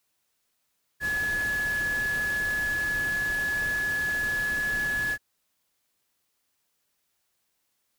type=tone in noise; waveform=sine; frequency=1700 Hz; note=G#6; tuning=40 cents sharp; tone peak=-25 dBFS; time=1-5.18 s; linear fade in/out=50 ms; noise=pink; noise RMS=-38 dBFS; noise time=1-5.18 s; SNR=+10 dB; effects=white hiss -75 dBFS RMS until 7.98 s